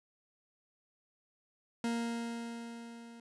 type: tone with level ramp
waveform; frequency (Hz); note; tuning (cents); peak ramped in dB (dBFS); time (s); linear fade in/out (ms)
40% pulse; 233.1; A#3; 0; -30 to -49; 1.84-3.2; 2
effects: resampled to 24000 Hz